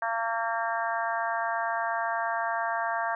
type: harmonic tone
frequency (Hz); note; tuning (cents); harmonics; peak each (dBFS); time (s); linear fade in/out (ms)
228.5; A#3; -34; 3 / 4 / 5 / 6 / 7 / 8; -31 / -32 / -34 / -39 / -33 / -39; 0.02-3.15; 2
effects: none